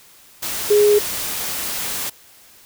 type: tone in noise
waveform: sine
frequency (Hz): 415.3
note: G#4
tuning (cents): 0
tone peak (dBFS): -10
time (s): 0.7-0.99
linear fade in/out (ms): 10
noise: white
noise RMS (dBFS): -25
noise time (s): 0.42-2.1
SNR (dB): +12
effects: white hiss -48 dBFS RMS until 2.65 s